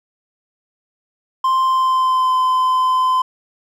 triangle tone with pitch glide, 1046.5 to 1026.1 Hz, C6 to C6, 0 to -34 cents, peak -11 dBFS, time 1.44-3.22 s, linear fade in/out 5 ms, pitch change -34 cents, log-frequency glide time 1.63-2.36 s, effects none

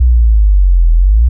sine exponential two-way sweep, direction down then up, 63.3 to 40.52 to 63.3 Hz, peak -4 dBFS, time 0-1.29 s, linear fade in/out 10 ms, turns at 0.93 s, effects none

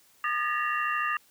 sine tone cluster, 1216 / 1701 / 1774 / 1906 / 2753 Hz, D#6 / G#6 / A6 / A#6 / F7, -40 / +41 / +14 / +38 / -25 cents, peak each -28 / -35 / -35 / -35 / -34 dBFS, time 0.24-1.17 s, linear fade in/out 2 ms, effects white hiss -61 dBFS RMS until 1.3 s

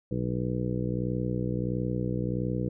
harmonic tone, 61.5 Hz, B1, 7 cents flat, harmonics 1 / 2 / 3 / 4 / 5 / 6 / 7 / 8, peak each -39 / -31 / -32 / -42 / -35 / -39 / -40 / -37 dBFS, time 0.11-2.69 s, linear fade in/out 5 ms, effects none

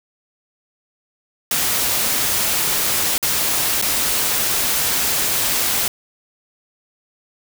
white noise with dropouts, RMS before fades -19 dBFS, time 1.51-5.88 s, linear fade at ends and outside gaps 2 ms, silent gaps 3.18-3.227 / 3.815-3.823 s, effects none

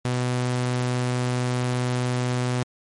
sawtooth tone, 124.5 Hz, B2, 14 cents sharp, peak -18 dBFS, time 0.05-2.63 s, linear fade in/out 0 ms, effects MP3 48 kbps

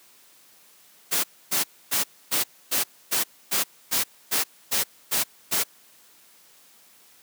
white noise bursts, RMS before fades -23 dBFS, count 12, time 1.11-5.64 s, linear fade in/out 20 ms, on 130 ms, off 270 ms, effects white hiss -55 dBFS RMS until 7.22 s + high-pass 150 Hz 12 dB/octave

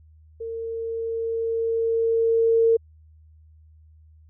sine tone with level ramp, 455.7 Hz, A#4, 39 cents flat, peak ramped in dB -29 to -14 dBFS, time 0.4-2.77 s, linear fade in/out 10 ms, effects added 78 Hz sine -49 dBFS peak until 4.29 s

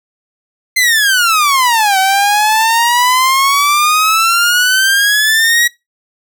sawtooth exponential two-way sweep, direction down then up, 2093 to 757 to 1924 Hz, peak -5 dBFS, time 0.76-5.68 s, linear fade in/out 10 ms, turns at 1.98 s, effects noise-tail reverb RT60 0.2 s tail -22 dB re dry

